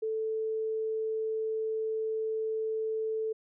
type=tone; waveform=sine; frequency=440 Hz; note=A4; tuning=in tune; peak=-29 dBFS; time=0.02-3.33 s; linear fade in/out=10 ms; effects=none